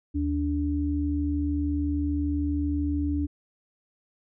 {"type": "tone pair together", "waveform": "sine", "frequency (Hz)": [77.2, 290.3], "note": ["D#2", "D4"], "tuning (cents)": [-13, -20], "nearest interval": "octave + major seventh", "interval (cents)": 2293, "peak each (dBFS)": [-27, -26], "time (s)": [0.14, 3.27], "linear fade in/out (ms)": 20, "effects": []}